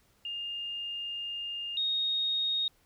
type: tone pair in turn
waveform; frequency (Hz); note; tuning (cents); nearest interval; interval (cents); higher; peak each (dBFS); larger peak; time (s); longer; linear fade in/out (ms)
sine; 2818 / 3730; F7 / A#7; +15 / 0; perfect fourth; 485; second; -34 / -27; second; 0.25-1.77 / 1.77-2.68; first; 2
effects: pink hiss -67 dBFS RMS until 2.85 s